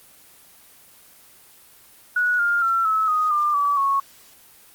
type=tone with pitch steps; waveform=sine; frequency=1464 / 1406 / 1350.3 / 1296.8 / 1245.4 / 1196 / 1148.6 / 1103.1 Hz; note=F#6 / F6 / E6 / E6 / D#6 / D6 / D6 / C#6; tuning=-19 / +11 / +41 / -29 / +1 / +31 / -39 / -9 cents; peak=-17 dBFS; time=2.16-4 s; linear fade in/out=5 ms; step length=230 ms; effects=white hiss -50 dBFS RMS until 4.74 s + Opus 24 kbps